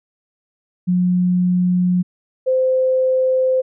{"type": "tone pair in turn", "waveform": "sine", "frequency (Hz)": [180, 517.6], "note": ["F#3", "C5"], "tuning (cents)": [-47, -19], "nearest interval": "octave + tritone", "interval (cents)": 1828, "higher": "second", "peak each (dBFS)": -13, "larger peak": "neither", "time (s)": [[0.87, 2.03], [2.46, 3.62]], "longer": "neither", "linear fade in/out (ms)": 20, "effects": []}